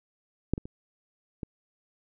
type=clicks; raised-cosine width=3 ms; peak=-11 / -21 / -27 / -21 dBFS; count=4; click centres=0.536 / 0.579 / 0.655 / 1.432 s; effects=none